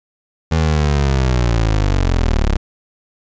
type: linear sweep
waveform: 25% pulse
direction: down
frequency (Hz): 82 to 33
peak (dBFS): -9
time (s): 0.51-2.57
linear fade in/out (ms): 10
effects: resampled to 16000 Hz